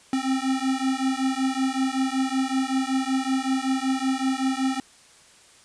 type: beating tone pair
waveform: square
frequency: 261.6 / 266.9 Hz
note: C4 / C4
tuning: 0 / +35 cents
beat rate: 5.3 Hz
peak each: -26 / -26 dBFS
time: 0.13-4.8 s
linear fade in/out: 2 ms
effects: white hiss -53 dBFS RMS until 5.64 s + resampled to 22050 Hz